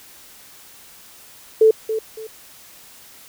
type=tone with echo; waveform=sine; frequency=440 Hz; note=A4; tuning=in tune; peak=-8 dBFS; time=1.61-1.71 s; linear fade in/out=5 ms; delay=280 ms; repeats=2; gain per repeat=-11 dB; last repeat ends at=2.27 s; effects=white hiss -45 dBFS RMS until 3.28 s